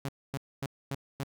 sawtooth tone bursts, 137.7 Hz, C#3, 11 cents flat, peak -28 dBFS, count 5, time 0.05-1.235 s, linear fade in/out 2 ms, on 37 ms, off 250 ms, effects none

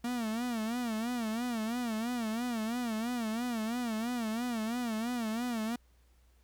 45% pulse tone with vibrato, 231.8 Hz, A#3, 10 cents flat, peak -32 dBFS, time 0.04-5.76 s, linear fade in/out 5 ms, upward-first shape sine, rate 3 Hz, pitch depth 120 cents each way, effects added 60 Hz sine -62 dBFS peak until 6.43 s + pink hiss -72 dBFS RMS until 6.43 s

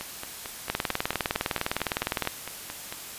two click trains, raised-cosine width 0.3 ms, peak -9 / -18 dBFS, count 32 / 14, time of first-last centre 0.7-2.274 / 0.01-2.925 s, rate 19.7 / 4.46 Hz, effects white hiss -40 dBFS RMS until 3.18 s + resampled to 32000 Hz

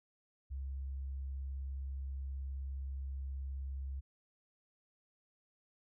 sine tone with vibrato, 67.5 Hz, C#2, 45 cents flat, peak -38 dBFS, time 0.5-4.01 s, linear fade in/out 20 ms, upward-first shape square, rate 19 Hz, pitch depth 12 cents each way, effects none

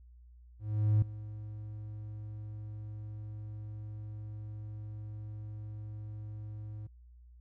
triangle tone with ADSR envelope, 106.2 Hz, G#2, 39 cents sharp, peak -19 dBFS, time 0.59-6.87 s, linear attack 430 ms, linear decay 4 ms, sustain -19 dB, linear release 4 ms, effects tanh soft clip ceiling -17 dBFS + added 60 Hz sine -53 dBFS peak until 7.4 s

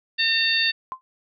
harmonic tone, 908 Hz, A#5, 46 cents flat, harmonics 2 / 3 / 4 / 5, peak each -24 / -24 / -24 / -24 dBFS, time 0.18-0.72 s, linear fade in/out 20 ms
sine tone with exponential decay, 1041 Hz, C6, 9 cents flat, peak -23 dBFS, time 0.92-1.01 s, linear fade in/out 0 ms, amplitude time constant 18 ms
effects none

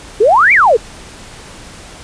sine exponential two-way sweep, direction up then down, 385.3 to 2403 to 410.5 Hz, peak -5 dBFS, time 0.2-0.77 s, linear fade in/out 10 ms, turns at 0.53 s, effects pink hiss -34 dBFS RMS until 2.03 s + resampled to 22050 Hz

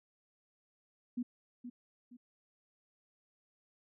sine tone with echo, 244.3 Hz, B3, 19 cents flat, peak -33 dBFS, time 1.17-1.23 s, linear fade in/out 10 ms, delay 470 ms, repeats 2, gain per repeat -9 dB, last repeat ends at 2.17 s, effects none

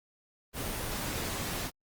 pink noise, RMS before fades -35 dBFS, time 0.53-1.71 s, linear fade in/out 50 ms, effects Opus 24 kbps

